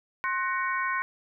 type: harmonic tone with a mistuned harmonic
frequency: 373.4 Hz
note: F#4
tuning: 16 cents sharp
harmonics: 3 / 4 / 5 / 6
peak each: -29 / -31 / -33 / -35 dBFS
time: 0.24-1.02 s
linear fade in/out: 0 ms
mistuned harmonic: 3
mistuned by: -93 cents
effects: none